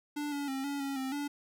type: tone with pitch steps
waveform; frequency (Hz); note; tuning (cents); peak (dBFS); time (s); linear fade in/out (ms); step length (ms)
square; 293.7 / 285.2 / 267.8 / 283.1 / 275.8 / 263.9 / 288.1; D4 / C#4 / C4 / C#4 / C#4 / C4 / D4; 0 / +49 / +40 / +37 / -9 / +15 / -33; -34; 0.16-1.28; 10; 160
effects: none